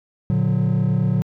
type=chord; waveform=triangle; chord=Bb augmented; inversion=none; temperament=just; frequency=116.54 / 145.68 / 182.1 Hz; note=Bb2 / D3 / F#3; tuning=0 / -14 / -27 cents; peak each=-18 dBFS; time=0.3-1.22 s; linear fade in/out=0 ms; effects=tanh soft clip ceiling -9 dBFS